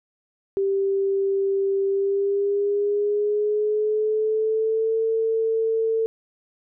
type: tone with pitch glide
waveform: sine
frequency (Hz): 392 to 447.7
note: G4 to A4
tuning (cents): 0 to +30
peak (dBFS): -19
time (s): 0.57-6.06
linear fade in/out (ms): 0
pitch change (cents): +230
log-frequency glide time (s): 1.87-4.98
effects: none